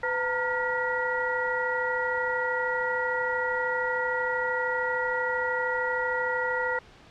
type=tone cluster; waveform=sine; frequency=502 / 905 / 938 / 1415 / 1927 Hz; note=B4 / A5 / A#5 / F6 / B6; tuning=+28 / +48 / +11 / +22 / -43 cents; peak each=-30 / -33 / -37 / -31 / -30 dBFS; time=0.03-6.79 s; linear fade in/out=5 ms; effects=pink hiss -52 dBFS RMS until 7.1 s + low-pass 4000 Hz 12 dB/octave